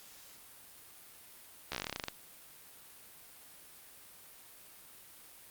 slowing click train, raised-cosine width 0.2 ms, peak -18 dBFS, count 15, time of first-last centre 1.72-2.084 s, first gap 13 ms, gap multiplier 1.1, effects white hiss -55 dBFS RMS until 5.5 s + Opus 48 kbps

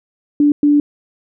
sine tone bursts at uneven times, 292.1 Hz, D4, 9 cents flat, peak -8 dBFS, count 2, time 0.4-0.52 / 0.63-0.8 s, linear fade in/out 2 ms, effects none

